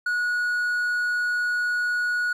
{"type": "tone", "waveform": "triangle", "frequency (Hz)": 1458, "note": "F#6", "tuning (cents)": -26, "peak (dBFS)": -20, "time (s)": [0.06, 2.33], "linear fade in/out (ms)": 5, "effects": []}